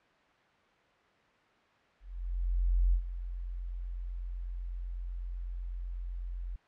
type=tone with ADSR envelope; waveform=sine; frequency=44 Hz; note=F1; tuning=14 cents sharp; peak=-22 dBFS; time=2-6.56 s; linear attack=930 ms; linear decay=82 ms; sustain=-13 dB; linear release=4 ms; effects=white hiss -64 dBFS RMS until 6.67 s + low-pass 2000 Hz 12 dB/octave